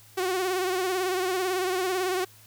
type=tone with vibrato; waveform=sawtooth; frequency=370 Hz; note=F#4; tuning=in tune; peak=-21 dBFS; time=0.17-2.25 s; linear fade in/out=10 ms; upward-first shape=sine; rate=18 Hz; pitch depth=62 cents each way; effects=added 106 Hz sine -56 dBFS peak until 2.46 s + white hiss -54 dBFS RMS until 2.46 s